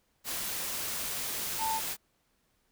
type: tone in noise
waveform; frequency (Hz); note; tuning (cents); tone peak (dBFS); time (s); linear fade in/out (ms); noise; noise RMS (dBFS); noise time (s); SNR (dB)
sine; 890; A5; +20; -29; 1.58-1.81; 50; white; -35; 0.24-1.97; +3
effects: pink hiss -73 dBFS RMS until 2.71 s